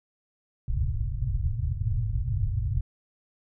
white low-pass noise, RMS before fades -27 dBFS, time 0.68-2.81 s, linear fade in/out 5 ms, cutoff 130 Hz, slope 96 dB/octave, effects none

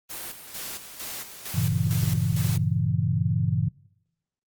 white noise with tremolo, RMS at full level -35 dBFS, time 0.09-2.58 s, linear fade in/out 20 ms, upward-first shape square, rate 2.2 Hz, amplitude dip 60%
sine chord, G diminished seventh, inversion none, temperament equal, 98 / 116.54 / 138.59 / 164.81 Hz, G2 / Bb2 / Db3 / Fb3, 0 / 0 / 0 / 0 cents, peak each -27 dBFS, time 1.54-3.69 s, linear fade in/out 10 ms
effects noise-tail reverb RT60 0.8 s tail -23 dB re dry + Opus 32 kbps

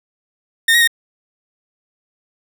30% pulse tone with pitch steps, 1830 / 1891 / 1849 Hz, A#6 / A#6 / A#6, -32 / +24 / -15 cents, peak -7 dBFS, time 0.68-0.875 s, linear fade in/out 5 ms, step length 65 ms, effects none

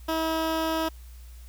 15% pulse tone with notch filter, 321.8 Hz, E4, 42 cents flat, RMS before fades -27 dBFS, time 0.08-0.89 s, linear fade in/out 10 ms, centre 8200 Hz, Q 1.6, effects added 60 Hz sine -42 dBFS peak until 1.48 s + white hiss -57 dBFS RMS until 1.48 s

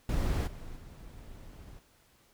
brown noise with level steps, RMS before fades -29 / -44 / -48 dBFS, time 0.09-1.79 s, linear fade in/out 2 ms, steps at 0.46 / 0.75 s, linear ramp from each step 20 ms, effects pink hiss -65 dBFS RMS until 2.33 s

